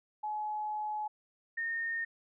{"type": "tone pair in turn", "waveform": "sine", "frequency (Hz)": [849, 1834.6], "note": ["G#5", "A#6"], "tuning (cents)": [38, -28], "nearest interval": "octave + minor second", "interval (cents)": 1334, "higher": "second", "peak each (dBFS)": [-33, -32], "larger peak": "second", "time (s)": [[0.23, 1.08], [1.57, 2.05]], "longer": "first", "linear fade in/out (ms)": 10, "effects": []}